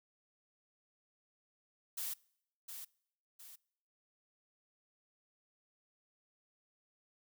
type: noise with echo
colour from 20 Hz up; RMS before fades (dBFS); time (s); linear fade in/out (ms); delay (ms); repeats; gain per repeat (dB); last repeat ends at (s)
blue; -40; 1.97-2.14; 10; 710; 2; -7; 3.56
effects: noise-tail reverb RT60 0.7 s tail -25 dB re dry